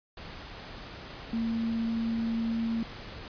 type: tone in noise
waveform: sine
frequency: 228 Hz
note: A#3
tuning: 38 cents flat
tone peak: -27 dBFS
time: 1.33-2.83 s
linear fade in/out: 2 ms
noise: pink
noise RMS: -43 dBFS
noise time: 0.17-3.28 s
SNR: +13 dB
effects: resampled to 11025 Hz